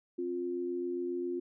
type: tone pair together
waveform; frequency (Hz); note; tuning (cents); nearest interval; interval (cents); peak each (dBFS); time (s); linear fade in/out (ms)
sine; 265.1 / 352.5; C4 / F4; +23 / +16; perfect fourth; 493; -39 / -33; 0.18-1.4; 10
effects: none